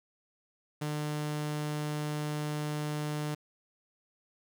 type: tone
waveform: sawtooth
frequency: 150 Hz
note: D3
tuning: 37 cents sharp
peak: -28 dBFS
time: 0.81-3.35 s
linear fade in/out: 10 ms
effects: 9-bit